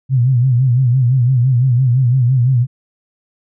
sine tone with vibrato, 126.1 Hz, B2, 36 cents sharp, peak -9 dBFS, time 0.09-2.67 s, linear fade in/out 50 ms, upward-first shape sine, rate 5.9 Hz, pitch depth 110 cents each way, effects none

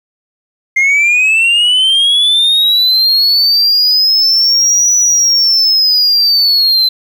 sine linear two-way sweep, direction up then down, 2100 to 5920 to 4049 Hz, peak -4 dBFS, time 0.76-6.89 s, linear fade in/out 10 ms, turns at 4.96 s, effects tanh soft clip ceiling -6 dBFS + 7-bit

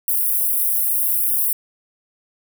white high-pass noise, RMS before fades -19 dBFS, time 0.08-1.53 s, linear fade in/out 2 ms, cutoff 10000 Hz, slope 48 dB/octave, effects none

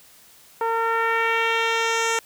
10% pulse tone with low-pass filter sweep, 455.8 Hz, A#4, 39 cents flat, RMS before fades -22 dBFS, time 0.61-2.19 s, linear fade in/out 2 ms, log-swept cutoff 960 to 8100 Hz, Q 1.5, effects white hiss -51 dBFS RMS until 2.25 s

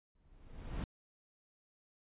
brown noise with exponential growth, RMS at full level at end -33 dBFS, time 0.15-0.84 s, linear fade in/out 2 ms, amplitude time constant 150 ms, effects resampled to 8000 Hz

